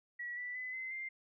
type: tone with pitch steps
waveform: sine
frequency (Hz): 1930 / 1970.6 / 2012 / 2054 / 2097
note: B6 / B6 / B6 / C7 / C7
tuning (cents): -40 / -4 / +32 / -33 / +3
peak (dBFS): -39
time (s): 0.19-1.09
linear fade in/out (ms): 10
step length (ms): 180
effects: none